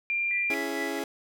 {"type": "tone", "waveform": "sine", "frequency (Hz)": 2385, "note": "D7", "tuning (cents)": 26, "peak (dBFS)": -25, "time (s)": [0.1, 0.54], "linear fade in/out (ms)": 0}
{"type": "tone with tremolo", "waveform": "sine", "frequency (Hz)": 1975.5, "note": "B6", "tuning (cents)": 0, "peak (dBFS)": -30, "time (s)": [0.31, 0.99], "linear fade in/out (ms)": 0, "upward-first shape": "triangle", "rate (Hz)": 4.4, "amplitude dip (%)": 90}
{"type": "chord", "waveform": "30% pulse", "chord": "C# minor", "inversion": "none", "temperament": "just", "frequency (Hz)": [277.2, 332.6, 415.8], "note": ["C#4", "E4", "G#4"], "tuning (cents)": [0, 16, 2], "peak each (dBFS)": -32, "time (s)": [0.5, 1.04], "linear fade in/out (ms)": 2}
{"effects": []}